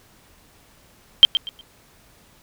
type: tone with echo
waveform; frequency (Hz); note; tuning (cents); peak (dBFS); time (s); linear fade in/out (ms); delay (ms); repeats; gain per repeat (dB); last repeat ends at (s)
sine; 3148; G7; +7; -3; 1.23-1.25; 0; 120; 3; -12; 1.61
effects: pink hiss -54 dBFS RMS until 2.42 s